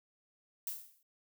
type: noise with exponential decay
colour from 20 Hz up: violet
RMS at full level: -36 dBFS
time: 0.67-1.03 s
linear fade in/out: 2 ms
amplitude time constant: 77 ms
effects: none